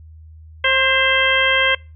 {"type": "harmonic tone with a mistuned harmonic", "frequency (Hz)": 531, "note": "C5", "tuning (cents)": 25, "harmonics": [1, 2, 3, 4, 5, 6], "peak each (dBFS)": [-22, -23, -19, -18, -22, -20], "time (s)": [0.64, 1.75], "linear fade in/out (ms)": 5, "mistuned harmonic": 4, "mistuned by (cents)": -49, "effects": ["noise-tail reverb RT60 0.3 s tail -24 dB re dry", "added 79 Hz sine -38 dBFS peak until 1.95 s"]}